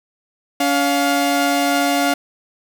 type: tone pair together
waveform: sawtooth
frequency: 282.6 / 705 Hz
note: C#4 / F5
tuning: +34 / +16 cents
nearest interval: octave + major third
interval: 1582 cents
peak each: -14 dBFS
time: 0.6-2.14 s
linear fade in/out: 5 ms
effects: none